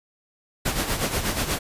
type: noise with tremolo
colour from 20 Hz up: pink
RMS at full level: -23 dBFS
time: 0.65-1.59 s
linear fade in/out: 10 ms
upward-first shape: sine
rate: 8.3 Hz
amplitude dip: 60%
effects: resampled to 32000 Hz